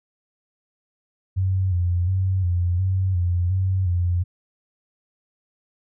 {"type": "tone with vibrato", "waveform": "sine", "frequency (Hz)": 91.2, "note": "F#2", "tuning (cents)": -24, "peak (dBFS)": -18, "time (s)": [1.36, 4.24], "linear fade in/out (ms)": 20, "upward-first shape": "square", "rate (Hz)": 1.4, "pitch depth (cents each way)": 59, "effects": []}